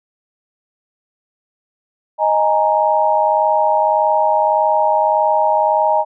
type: chord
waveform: sine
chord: D# suspended fourth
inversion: none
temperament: equal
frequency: 622.3 / 830.6 / 932.3 Hz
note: D#5 / G#5 / A#5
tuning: 0 / 0 / 0 cents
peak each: -16 dBFS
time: 2.18-6.05 s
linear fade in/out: 50 ms
effects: none